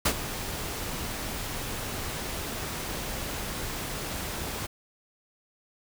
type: noise with ADSR envelope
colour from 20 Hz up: pink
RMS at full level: -21 dBFS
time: 0.05-4.67 s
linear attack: 9 ms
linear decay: 69 ms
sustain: -13 dB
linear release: 13 ms
effects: none